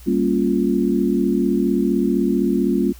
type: chord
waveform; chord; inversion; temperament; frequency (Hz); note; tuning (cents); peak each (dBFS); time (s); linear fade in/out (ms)
sine; G half-diminished seventh; none; equal with one note detuned; 197.48 / 233.1 / 277.2 / 349.2; G3 / Bb3 / Db4 / F4; +13 / 0 / 0 / 0; -21; 0.06-2.93; 20
effects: added 60 Hz sine -39 dBFS peak until 2.99 s + white hiss -48 dBFS RMS until 2.99 s